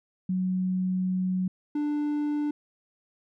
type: tone pair in turn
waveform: sine / triangle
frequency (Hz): 185 / 295.5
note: F#3 / D4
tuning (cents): 0 / +11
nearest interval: minor sixth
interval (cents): 811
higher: second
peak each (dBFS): -24 / -23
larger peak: second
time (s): 0.29-1.48 / 1.75-2.51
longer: first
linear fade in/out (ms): 5
effects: none